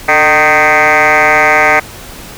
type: tone with frequency modulation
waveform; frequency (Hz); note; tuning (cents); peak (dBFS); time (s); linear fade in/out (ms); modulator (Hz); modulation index
sine; 1396.9; F6; 0; -3; 0.08-1.8; 10; 158; 5.6
effects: tanh soft clip ceiling -3 dBFS + pink hiss -30 dBFS RMS until 2.37 s